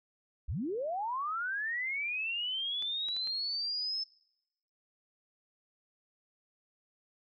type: linear sweep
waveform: sine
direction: up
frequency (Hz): 41.2 to 5274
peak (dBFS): -32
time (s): 0.48-4.04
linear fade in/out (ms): 10
type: clicks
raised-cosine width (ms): 0.2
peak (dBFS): -31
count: 4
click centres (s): 2.824 / 3.086 / 3.166 / 3.273
effects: noise-tail reverb RT60 0.9 s tail -25 dB re dry